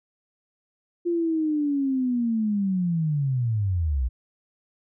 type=linear sweep; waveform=sine; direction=down; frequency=349.2 to 57.6 Hz; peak=-21 dBFS; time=1.05-4.09 s; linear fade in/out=20 ms; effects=none